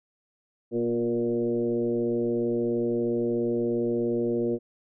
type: tone with frequency modulation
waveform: sine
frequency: 354.7 Hz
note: F4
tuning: 27 cents sharp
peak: -23 dBFS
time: 0.71-4.59 s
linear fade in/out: 50 ms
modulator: 117 Hz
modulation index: 1.3
effects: none